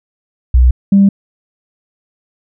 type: tone pair in turn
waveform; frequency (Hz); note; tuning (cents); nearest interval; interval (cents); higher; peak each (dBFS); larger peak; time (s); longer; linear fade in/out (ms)
sine; 62.3 / 197.79; B1 / G3; +16 / +16; octave + minor sixth; 2000; second; -3; neither; 0.54-0.71 / 0.92-1.09; neither; 5
effects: tanh soft clip ceiling 0 dBFS